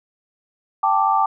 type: chord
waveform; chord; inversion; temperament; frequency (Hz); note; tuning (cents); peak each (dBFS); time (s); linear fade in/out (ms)
sine; G suspended second; none; equal; 784 / 880 / 1174.7; G5 / A5 / D6; 0 / 0 / 0; -19; 0.83-1.26; 5
effects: none